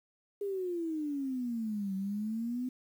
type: exponential two-way sweep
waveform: sine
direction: down then up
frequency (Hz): 410.6 to 190 to 256.5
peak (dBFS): -32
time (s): 0.41-2.69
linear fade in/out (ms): 5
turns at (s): 1.95
effects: 10-bit